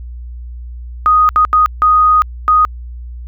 sine tone bursts at uneven times, 1244.5 Hz, D#6, in tune, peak -6 dBFS, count 5, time 1.06-1.29 / 1.36-1.45 / 1.53-1.66 / 1.82-2.22 / 2.48-2.65 s, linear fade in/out 0 ms, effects added 60 Hz sine -25 dBFS peak until 3.27 s

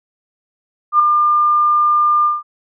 sine tone with ADSR envelope, 1200 Hz, D6, 37 cents sharp, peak -5 dBFS, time 0.92-2.43 s, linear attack 76 ms, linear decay 3 ms, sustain -5 dB, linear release 180 ms, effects none

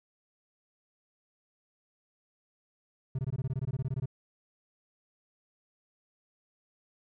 triangle tone bursts, 131.2 Hz, C3, 5 cents sharp, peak -27 dBFS, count 16, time 3.15-4.058 s, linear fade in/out 5 ms, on 38 ms, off 20 ms, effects none

